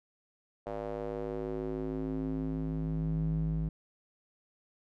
square tone with band-pass filter sweep, 53.2 Hz, G#1, 42 cents sharp, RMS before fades -34 dBFS, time 0.66-3.69 s, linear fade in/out 5 ms, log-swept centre 610 to 130 Hz, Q 2.6, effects none

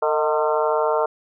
harmonic tone with a mistuned harmonic, 151.1 Hz, D3, 50 cents sharp, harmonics 3 / 4 / 5 / 6 / 7 / 8 / 9, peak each -22 / -22 / -29 / -25 / -28 / -31 / -29 dBFS, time 0.02-1.06 s, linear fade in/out 5 ms, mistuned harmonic 4, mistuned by +53 cents, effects none

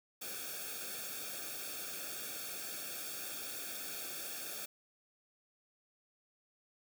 white noise with comb filter, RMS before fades -43 dBFS, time 0.21-4.66 s, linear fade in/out 10 ms, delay 1 ms, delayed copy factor -0.95, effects none

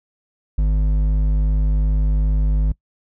triangle tone with hard clipping, 51.3 Hz, G#1, 21 cents flat, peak -16 dBFS, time 0.58-2.72 s, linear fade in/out 5 ms, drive 11 dB, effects noise-tail reverb RT60 0.1 s tail -22 dB re dry

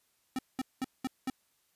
square tone bursts, 260.4 Hz, C4, 8 cents flat, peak -31 dBFS, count 5, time 0.36-1.3 s, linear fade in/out 2 ms, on 28 ms, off 200 ms, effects white hiss -73 dBFS RMS until 1.75 s + resampled to 32000 Hz

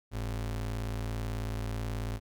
square ring-modulated tone, 78.6 Hz, D#2, 18 cents sharp, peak -30 dBFS, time 0.11-2.2 s, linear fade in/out 50 ms, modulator 29.2 Hz, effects none

